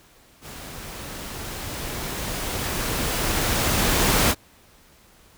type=noise with level ramp; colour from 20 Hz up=pink; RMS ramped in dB=-39 to -18 dBFS; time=0.41-4.35 s; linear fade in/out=50 ms; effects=pink hiss -54 dBFS RMS until 5.37 s